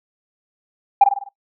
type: tone with echo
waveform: sine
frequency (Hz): 800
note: G5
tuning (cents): +35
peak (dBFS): -4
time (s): 1.01-1.04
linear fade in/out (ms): 5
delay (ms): 50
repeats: 5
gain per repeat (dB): -6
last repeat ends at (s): 1.29
effects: noise-tail reverb RT60 0.1 s tail -17 dB re dry + tanh soft clip ceiling -2 dBFS